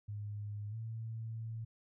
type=tone with pitch glide; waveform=sine; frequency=103.83 to 112.58 Hz; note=G#2 to A2; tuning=0 to +40 cents; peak=-39 dBFS; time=0.08-1.65 s; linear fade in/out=10 ms; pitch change=+140 cents; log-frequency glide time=0.7-0.75 s; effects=none